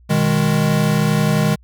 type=chord; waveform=square; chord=G# minor; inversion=first; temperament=equal with one note detuned; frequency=123.47 / 155.56 / 206.3 Hz; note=B2 / D#3 / G#3; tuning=0 / 0 / -11 cents; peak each=-23 / -17 / -19 dBFS; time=0.09-1.56 s; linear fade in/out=20 ms; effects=added 60 Hz sine -45 dBFS peak until 1.63 s